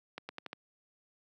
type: accelerating click train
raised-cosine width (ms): 0.3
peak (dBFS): -24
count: 5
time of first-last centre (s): 0.18-0.531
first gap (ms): 110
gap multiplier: 0.85
effects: high-pass 200 Hz 12 dB/octave